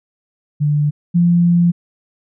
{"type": "tone pair in turn", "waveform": "sine", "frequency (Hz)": [147.7, 172.93], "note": ["D3", "F3"], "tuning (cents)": [10, -17], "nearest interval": "minor third", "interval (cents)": 273, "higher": "second", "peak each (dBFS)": [-12, -9], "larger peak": "second", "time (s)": [[0.6, 0.91], [1.14, 1.72]], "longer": "second", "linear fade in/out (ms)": 20, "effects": []}